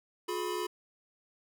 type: tone cluster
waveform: square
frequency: 358.1 / 423.5 / 991 Hz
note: F4 / G#4 / B5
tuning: +43 / +34 / +6 cents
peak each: -36 / -38 / -39 dBFS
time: 0.28-0.67 s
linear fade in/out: 10 ms
effects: none